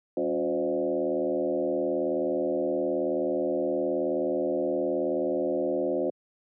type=tone with frequency modulation; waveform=sine; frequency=439.7 Hz; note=A4; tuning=1 cent flat; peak=-24 dBFS; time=0.17-6.1 s; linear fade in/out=2 ms; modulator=79 Hz; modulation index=2.3; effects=high-pass 150 Hz 12 dB/octave